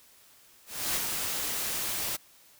white noise with ADSR envelope, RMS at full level -28 dBFS, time 0.66-2.17 s, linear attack 300 ms, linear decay 29 ms, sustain -4 dB, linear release 15 ms, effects white hiss -58 dBFS RMS until 2.59 s

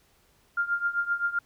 sine tone with tremolo, 1400 Hz, F6, 4 cents sharp, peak -21 dBFS, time 0.57-1.39 s, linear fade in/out 5 ms, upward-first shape triangle, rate 7.7 Hz, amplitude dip 90%, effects pink hiss -64 dBFS RMS until 1.45 s

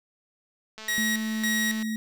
click train, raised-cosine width 0.2 ms, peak -24 dBFS, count 229, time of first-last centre 0.78-1.826 s, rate 218 Hz
sawtooth tone with tremolo, 1900 Hz, A#6, 33 cents sharp, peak -21 dBFS, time 0.88-1.96 s, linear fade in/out 5 ms, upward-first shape square, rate 1.8 Hz, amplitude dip 75%
sine tone, 220 Hz, A3, in tune, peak -27 dBFS, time 0.98-1.96 s, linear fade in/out 0 ms
effects none

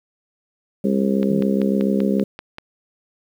harmonic tone, 67 Hz, C2, 42 cents sharp, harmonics 3 / 4 / 5 / 6 / 7 / 8, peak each -18 / -24 / -29 / -24 / -29 / -27 dBFS, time 0.84-2.24 s, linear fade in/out 5 ms
click train, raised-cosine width 0.3 ms, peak -17 dBFS, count 8, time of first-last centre 1.23-2.584 s, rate 5.17 Hz
sine tone, 159.8 Hz, D#3, 47 cents sharp, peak -25 dBFS, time 1.3-1.41 s, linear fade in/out 5 ms
effects 8-bit

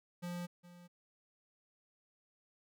square tone with echo, 175.5 Hz, F3, 9 cents sharp, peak -40 dBFS, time 0.22-0.47 s, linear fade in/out 20 ms, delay 410 ms, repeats 1, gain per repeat -15 dB, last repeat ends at 0.88 s, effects none

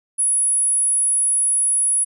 sine tone, 10240 Hz, D#9, 49 cents sharp, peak -15 dBFS, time 0.18-2.05 s, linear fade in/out 20 ms, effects none

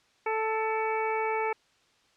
harmonic tone with a mistuned harmonic, 440 Hz, A4, in tune, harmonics 1 / 2 / 3 / 4 / 5 / 6, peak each -30 / -30 / -37 / -41 / -35 / -45 dBFS, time 0.26-1.53 s, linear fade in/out 5 ms, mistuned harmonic 5, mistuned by +41 cents, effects white hiss -65 dBFS RMS until 2.16 s + low-pass 5000 Hz 12 dB/octave

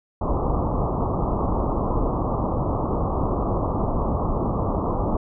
pink low-pass noise, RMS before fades -23 dBFS, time 0.21-5.17 s, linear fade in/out 5 ms, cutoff 1200 Hz, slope 96 dB/octave, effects none

